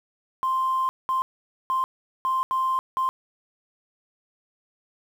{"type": "tone bursts at uneven times", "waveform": "sine", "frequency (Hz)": 1046.5, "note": "C6", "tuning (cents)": 0, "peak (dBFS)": -20, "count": 6, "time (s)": [[0.43, 0.89], [1.09, 1.22], [1.7, 1.84], [2.25, 2.43], [2.51, 2.79], [2.97, 3.09]], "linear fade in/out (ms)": 0, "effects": ["tanh soft clip ceiling -16 dBFS", "8-bit"]}